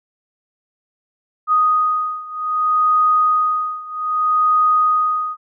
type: beating tone pair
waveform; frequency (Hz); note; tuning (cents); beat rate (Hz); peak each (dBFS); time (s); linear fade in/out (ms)
sine; 1244.5 / 1245.13; D#6 / D#6; 0 / +1; 0.63; -16 / -18; 1.47-5.37; 50
effects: none